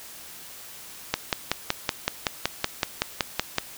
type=click train; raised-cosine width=0.2 ms; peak=-4 dBFS; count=14; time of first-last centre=1.14-3.584 s; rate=5.32 Hz; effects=white hiss -43 dBFS RMS until 3.77 s